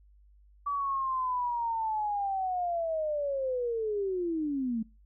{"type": "linear sweep", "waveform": "sine", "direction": "down", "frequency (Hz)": [1152, 216.5], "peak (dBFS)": -28, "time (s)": [0.66, 4.83], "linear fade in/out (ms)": 10, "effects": ["noise-tail reverb RT60 0.3 s tail -25 dB re dry", "added 50 Hz sine -56 dBFS peak until 5.05 s"]}